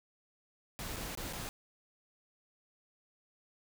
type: noise with dropouts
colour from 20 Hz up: pink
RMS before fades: -41 dBFS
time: 0.79-1.49 s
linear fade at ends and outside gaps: 0 ms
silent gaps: 0.962-0.966 / 1.151-1.174 / 1.327-1.333 s
effects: none